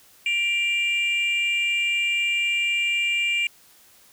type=tone pair together; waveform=sine; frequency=2364 / 2808 Hz; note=D7 / F7; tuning=+11 / +9 cents; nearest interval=minor third; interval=298 cents; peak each=-20 / -23 dBFS; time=0.26-3.47 s; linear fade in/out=2 ms; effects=tanh soft clip ceiling -17 dBFS + white hiss -54 dBFS RMS until 4.12 s